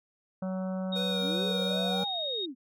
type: harmonic tone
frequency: 187.4 Hz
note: F#3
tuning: 22 cents sharp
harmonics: 1 / 3 / 4 / 5 / 6 / 7 / 8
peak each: -31 / -37 / -46 / -51 / -53 / -50 / -55 dBFS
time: 0.42-2.04 s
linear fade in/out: 5 ms
type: tone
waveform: sine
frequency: 3731 Hz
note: A#7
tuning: 1 cent sharp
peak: -31 dBFS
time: 0.92-2.46 s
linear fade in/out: 10 ms
type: tone with vibrato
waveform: square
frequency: 486.7 Hz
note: B4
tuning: 25 cents flat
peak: -35 dBFS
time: 0.95-2.05 s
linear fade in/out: 20 ms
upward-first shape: sine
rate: 2.6 Hz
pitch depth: 38 cents each way
type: linear two-way sweep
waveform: sine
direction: up then down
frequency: 233.1 to 829 to 233.1 Hz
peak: -35 dBFS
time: 1.2-2.55 s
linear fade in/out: 50 ms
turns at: 2.05 s
effects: none